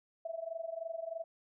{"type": "tone with amplitude modulation", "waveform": "sine", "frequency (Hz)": 659.3, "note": "E5", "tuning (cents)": 0, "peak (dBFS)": -34, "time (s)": [0.25, 1.24], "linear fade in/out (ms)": 5, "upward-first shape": "sine", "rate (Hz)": 23.2, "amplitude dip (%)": 85, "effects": []}